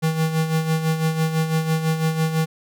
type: tone with tremolo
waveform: square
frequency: 159.8 Hz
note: D#3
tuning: 47 cents sharp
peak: -17 dBFS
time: 0.02-2.46 s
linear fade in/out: 20 ms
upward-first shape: sine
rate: 6 Hz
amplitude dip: 60%
effects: none